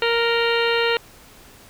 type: harmonic tone with a mistuned harmonic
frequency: 466.2 Hz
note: A#4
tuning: in tune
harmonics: 1 / 2 / 3 / 4 / 5 / 6 / 7 / 8 / 9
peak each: -20 / -27 / -26 / -27 / -29 / -26 / -32 / -32 / -32 dBFS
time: 0.02-0.97 s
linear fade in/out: 2 ms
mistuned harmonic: 7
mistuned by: -76 cents
effects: pink hiss -47 dBFS RMS until 1.69 s